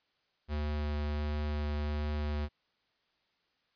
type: tone with vibrato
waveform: square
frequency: 74.4 Hz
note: D2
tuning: 23 cents sharp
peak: -32 dBFS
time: 0.48-2.49 s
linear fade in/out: 50 ms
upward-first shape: sine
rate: 1.4 Hz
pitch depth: 8 cents each way
effects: white hiss -75 dBFS RMS until 3.75 s + resampled to 11025 Hz